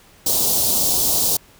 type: band-stop noise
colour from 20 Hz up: white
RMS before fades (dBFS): -18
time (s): 0.26-1.37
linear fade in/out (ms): 5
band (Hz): 840 to 3900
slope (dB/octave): 24
effects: pink hiss -50 dBFS RMS until 1.59 s